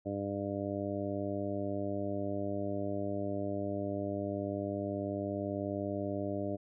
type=harmonic tone; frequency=100.2 Hz; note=G2; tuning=38 cents sharp; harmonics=1 / 2 / 3 / 4 / 5 / 6 / 7; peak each=-41 / -41 / -38 / -42 / -46 / -38 / -47 dBFS; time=0.05-6.57 s; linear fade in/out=20 ms; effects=none